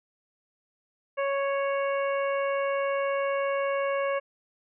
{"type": "harmonic tone", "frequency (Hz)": 554.4, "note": "C#5", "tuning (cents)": 0, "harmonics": [1, 2, 3, 4, 5], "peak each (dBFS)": [-26, -32, -37, -38, -42], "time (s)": [1.17, 4.2], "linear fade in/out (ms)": 20, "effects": []}